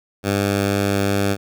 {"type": "tone", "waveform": "10% pulse", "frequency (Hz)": 99.7, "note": "G2", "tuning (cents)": 30, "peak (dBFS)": -9, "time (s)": [0.23, 1.37], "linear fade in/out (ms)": 50, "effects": []}